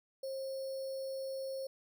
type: tone with sample-and-hold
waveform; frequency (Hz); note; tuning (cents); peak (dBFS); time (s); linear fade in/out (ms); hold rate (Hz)
sine; 535; C5; +38; -37; 0.23-1.67; 5; 4900
effects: none